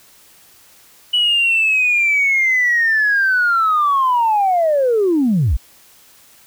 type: linear sweep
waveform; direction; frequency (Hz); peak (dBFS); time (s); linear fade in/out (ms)
sine; down; 2960 to 43.65; -11; 1.13-5.57; 10
effects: tanh soft clip ceiling -8 dBFS + white hiss -48 dBFS RMS until 6.46 s